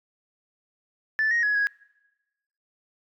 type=tone with pitch steps; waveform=sine; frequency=1754 / 1873 / 1681 / 1657 Hz; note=A6 / A#6 / G#6 / G#6; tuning=-6 / +8 / +20 / -4 cents; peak=-19 dBFS; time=1.19-1.67 s; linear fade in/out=0 ms; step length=120 ms; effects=noise-tail reverb RT60 1.0 s tail -25 dB re dry + tanh soft clip ceiling -17 dBFS